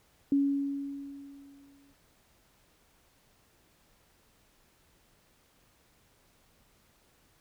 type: tone with exponential decay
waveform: sine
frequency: 279.6 Hz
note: C#4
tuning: 15 cents sharp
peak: -21 dBFS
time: 0.32-1.93 s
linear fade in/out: 2 ms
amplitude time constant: 350 ms
effects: pink hiss -66 dBFS RMS until 7.4 s